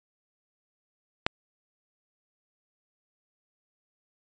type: click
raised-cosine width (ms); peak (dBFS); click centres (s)
0.3; -6; 1.265
effects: resampled to 16000 Hz